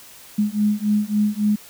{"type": "beating tone pair", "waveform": "sine", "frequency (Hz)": [207.7, 211.3], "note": ["G#3", "G#3"], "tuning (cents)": [0, 30], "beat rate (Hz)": 3.6, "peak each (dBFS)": -20, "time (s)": [0.38, 1.56], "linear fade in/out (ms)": 10, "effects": ["white hiss -44 dBFS RMS until 1.69 s"]}